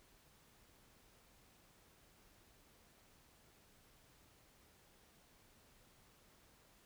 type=silence; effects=pink hiss -68 dBFS RMS until 6.85 s